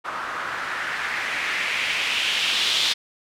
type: noise with low-pass filter sweep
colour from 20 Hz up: blue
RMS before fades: -25 dBFS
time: 0.04-2.94 s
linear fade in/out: 20 ms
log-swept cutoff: 1200 to 3700 Hz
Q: 2.7
effects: none